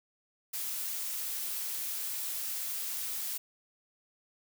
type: noise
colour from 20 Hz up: blue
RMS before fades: -36 dBFS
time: 0.53-3.38 s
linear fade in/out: 10 ms
effects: none